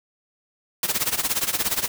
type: noise with tremolo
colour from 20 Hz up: white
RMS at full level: -21 dBFS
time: 0.83-1.88 s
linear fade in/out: 2 ms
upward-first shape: sine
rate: 17 Hz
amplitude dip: 85%
effects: none